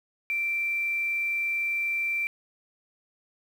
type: tone with quantisation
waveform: sine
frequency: 2349 Hz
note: D7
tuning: in tune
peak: -25 dBFS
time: 0.3-2.27 s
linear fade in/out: 0 ms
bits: 8
effects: none